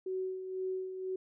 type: tone with tremolo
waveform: sine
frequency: 374.8 Hz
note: F#4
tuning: 22 cents sharp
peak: -32 dBFS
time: 0.06-1.16 s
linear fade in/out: 5 ms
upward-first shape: sine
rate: 2 Hz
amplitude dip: 55%
effects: none